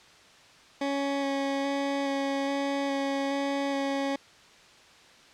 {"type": "tone with vibrato", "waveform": "20% pulse", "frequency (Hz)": 277.2, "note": "C#4", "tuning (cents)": 0, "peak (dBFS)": -22, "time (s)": [0.81, 4.16], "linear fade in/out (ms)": 5, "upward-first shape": "square", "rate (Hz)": 1.2, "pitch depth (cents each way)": 9, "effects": ["white hiss -54 dBFS RMS until 5.33 s", "low-pass 5000 Hz 12 dB/octave"]}